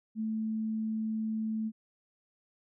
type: tone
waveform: sine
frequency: 219.5 Hz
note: A3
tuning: 4 cents flat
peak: -30 dBFS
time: 0.15-1.72 s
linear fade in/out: 50 ms
effects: none